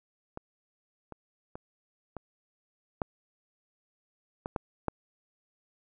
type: clicks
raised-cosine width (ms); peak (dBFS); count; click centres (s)
1; -24 / -28 / -26 / -24 / -15 / -20 / -16 / -14; 8; 0.374 / 1.123 / 1.555 / 2.167 / 3.018 / 4.459 / 4.562 / 4.883
effects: none